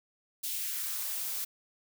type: noise with high-pass filter sweep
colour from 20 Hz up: blue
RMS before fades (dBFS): -35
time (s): 0.43-1.45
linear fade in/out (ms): 10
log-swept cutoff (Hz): 3300 to 260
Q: 1.3
effects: none